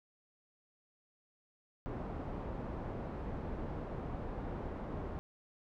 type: low-pass noise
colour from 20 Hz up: pink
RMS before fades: -41 dBFS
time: 1.86-5.19 s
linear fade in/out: 0 ms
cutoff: 840 Hz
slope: 12 dB/octave
effects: none